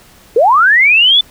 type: linear sweep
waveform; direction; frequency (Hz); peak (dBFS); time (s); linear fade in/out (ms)
sine; up; 416.7 to 3538; -5; 0.36-1.21; 5
effects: pink hiss -43 dBFS RMS until 1.3 s